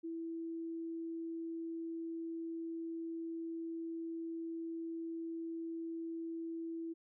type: tone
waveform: sine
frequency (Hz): 330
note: E4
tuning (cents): +2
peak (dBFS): -39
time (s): 0.03-6.94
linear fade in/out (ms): 20
effects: none